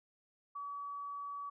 sine tone, 1140 Hz, C#6, 48 cents sharp, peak -40 dBFS, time 0.55-1.5 s, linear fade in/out 10 ms, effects none

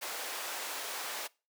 pink high-pass noise, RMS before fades -39 dBFS, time 0.01-1.28 s, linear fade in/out 20 ms, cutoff 600 Hz, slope 12 dB/octave, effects noise-tail reverb RT60 0.3 s tail -23 dB re dry + high-pass 300 Hz 12 dB/octave

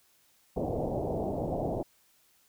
white low-pass noise, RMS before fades -32 dBFS, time 0.56-1.83 s, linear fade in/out 10 ms, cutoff 740 Hz, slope 48 dB/octave, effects white hiss -66 dBFS RMS until 2.48 s

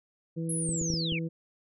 harmonic tone, 164.5 Hz, E3, 3 cents flat, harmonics 1 / 2 / 3, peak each -31 / -37 / -41 dBFS, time 0.36-1.29 s, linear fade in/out 20 ms
sine linear sweep, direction down, 11000 to 2164 Hz, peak -31 dBFS, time 0.49-1.19 s, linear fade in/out 5 ms
clicks, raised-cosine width 3 ms, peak -23 dBFS, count 5, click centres 0.691 / 0.814 / 0.902 / 0.939 / 1.123 s
effects none

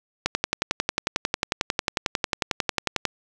click train, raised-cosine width 0.2 ms, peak -4 dBFS, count 32, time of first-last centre 0.26-3.053 s, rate 11.1 Hz, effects 7-bit

